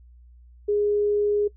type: tone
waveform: sine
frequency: 413.5 Hz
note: G#4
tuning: 8 cents flat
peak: -19 dBFS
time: 0.68-1.48 s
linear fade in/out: 10 ms
effects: noise-tail reverb RT60 0.1 s tail -20 dB re dry + added 60 Hz sine -47 dBFS peak until 1.56 s